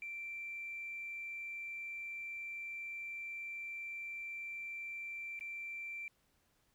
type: tone with dropouts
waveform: triangle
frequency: 2349 Hz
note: D7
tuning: in tune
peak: -38 dBFS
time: 0.02-6.08 s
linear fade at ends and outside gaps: 1 ms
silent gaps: 5.392-5.409 s
effects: tanh soft clip ceiling -39 dBFS + pink hiss -75 dBFS RMS until 6.74 s